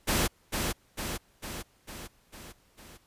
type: noise with echo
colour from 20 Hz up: pink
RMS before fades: -26 dBFS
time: 0.07-0.28 s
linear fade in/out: 20 ms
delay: 450 ms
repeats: 6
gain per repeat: -4 dB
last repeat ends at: 2.98 s
effects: pink hiss -65 dBFS RMS until 3.06 s + resampled to 32000 Hz